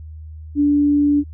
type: tone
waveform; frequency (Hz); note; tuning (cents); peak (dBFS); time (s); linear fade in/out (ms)
sine; 290.1; D4; -21; -12; 0.55-1.24; 50
effects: added 78 Hz sine -32 dBFS peak until 1.33 s